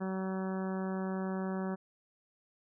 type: harmonic tone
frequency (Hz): 189.3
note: F#3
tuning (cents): +40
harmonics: 1 / 2 / 3 / 4 / 5 / 6 / 7 / 8 / 9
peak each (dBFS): -34 / -40 / -44 / -46 / -48 / -50 / -51 / -52 / -53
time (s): 0-1.76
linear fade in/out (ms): 20
effects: none